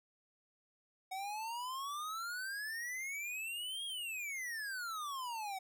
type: exponential two-way sweep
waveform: square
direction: up then down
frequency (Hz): 745 to 3303 to 745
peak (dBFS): -40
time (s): 1.11-5.59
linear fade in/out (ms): 10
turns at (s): 3.85
effects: none